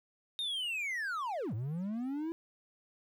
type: linear two-way sweep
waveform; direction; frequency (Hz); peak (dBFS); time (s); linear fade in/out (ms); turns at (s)
triangle; down then up; 3729 to 102.1 to 336.9; -32; 0.39-2.32; 0; 1.54
effects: 12-bit